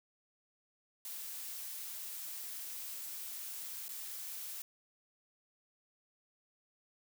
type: noise with dropouts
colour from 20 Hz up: blue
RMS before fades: -44 dBFS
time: 1.05-4.62 s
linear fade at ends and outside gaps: 1 ms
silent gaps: 3.882-3.891 s
effects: none